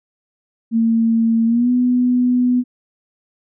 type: tone with pitch glide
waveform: sine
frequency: 227.4 to 248 Hz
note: A#3 to B3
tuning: -43 to +7 cents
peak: -12 dBFS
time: 0.71-2.64 s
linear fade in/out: 50 ms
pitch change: +150 cents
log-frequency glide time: 1.46-1.7 s
effects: none